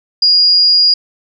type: tone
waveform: sine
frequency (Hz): 4861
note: D#8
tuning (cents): -41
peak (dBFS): -6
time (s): 0.22-0.94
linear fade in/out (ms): 5
effects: none